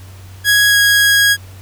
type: tone with pitch glide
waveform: sawtooth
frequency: 1661.2 to 1649.7 Hz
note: G#6 to G#6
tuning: 0 to -12 cents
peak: -5 dBFS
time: 0.44-1.37 s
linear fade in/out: 50 ms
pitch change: -12 cents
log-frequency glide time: 0.69-0.76 s
effects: added 94 Hz sine -33 dBFS peak until 1.61 s + pink hiss -43 dBFS RMS until 1.61 s